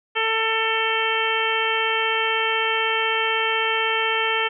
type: harmonic tone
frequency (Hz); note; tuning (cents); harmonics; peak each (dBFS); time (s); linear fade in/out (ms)
446; A4; +23; 1 / 2 / 3 / 4 / 5 / 6 / 7; -27 / -27 / -27 / -27 / -27 / -27 / -27; 0.15-4.49; 20
effects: none